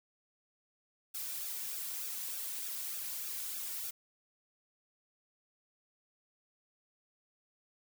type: noise with flanger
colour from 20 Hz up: blue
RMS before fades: -40 dBFS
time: 1.14-3.91 s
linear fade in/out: 10 ms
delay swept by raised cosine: 0.96 to 2.46 ms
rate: 3.3 Hz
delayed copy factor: -0.7
effects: none